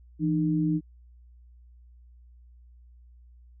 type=tone pair together; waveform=sine; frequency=165.41 / 305.3 Hz; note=E3 / D#4; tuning=+6 / -33 cents; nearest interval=major seventh; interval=1061 cents; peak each=-25 dBFS; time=0.19-0.81 s; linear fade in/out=50 ms; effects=added 60 Hz sine -50 dBFS peak until 3.6 s